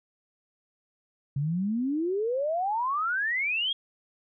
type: exponential sweep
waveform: sine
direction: up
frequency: 134.6 to 3322 Hz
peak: -25 dBFS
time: 1.36-3.73 s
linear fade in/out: 5 ms
effects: none